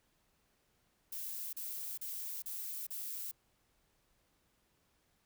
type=noise bursts; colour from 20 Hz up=violet; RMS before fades=-42 dBFS; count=5; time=1.12-3.314 s; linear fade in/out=5 ms; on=410 ms; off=36 ms; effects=pink hiss -75 dBFS RMS until 5.25 s